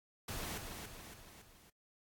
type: noise with echo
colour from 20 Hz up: pink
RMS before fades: -42 dBFS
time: 0.28-0.58 s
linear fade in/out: 5 ms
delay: 280 ms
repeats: 4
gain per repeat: -5 dB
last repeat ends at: 1.7 s
effects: AAC 64 kbps